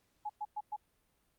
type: tone bursts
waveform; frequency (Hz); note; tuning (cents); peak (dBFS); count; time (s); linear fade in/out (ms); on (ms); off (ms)
sine; 841; G#5; +22; -35; 4; 0.25-0.764; 10; 46; 110
effects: pink hiss -75 dBFS RMS until 1.38 s + Opus 48 kbps